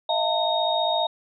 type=tone cluster; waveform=sine; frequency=634 / 689 / 898 / 3728 Hz; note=D#5 / F5 / A5 / A#7; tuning=+32 / -24 / +35 / -1 cents; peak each=-26 dBFS; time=0.09-1.07 s; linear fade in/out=5 ms; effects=none